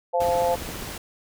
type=harmonic tone; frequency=173.5 Hz; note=F3; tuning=11 cents flat; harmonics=3 / 4 / 5; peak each=-22 / -24 / -26 dBFS; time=0.13-0.56 s; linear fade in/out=20 ms
type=noise; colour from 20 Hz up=pink; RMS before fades=-35 dBFS; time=0.2-0.98 s; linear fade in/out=5 ms
type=click train; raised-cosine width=2 ms; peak=-23 dBFS; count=11; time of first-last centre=0.22-0.891 s; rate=14.9 Hz
effects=none